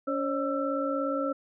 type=tone cluster; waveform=sine; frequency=281.3 / 539 / 596 / 1332 Hz; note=C#4 / C#5 / D5 / E6; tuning=+26 / -49 / +25 / +18 cents; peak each=-31 / -30 / -37 / -33 dBFS; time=0.07-1.33 s; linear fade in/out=10 ms; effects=none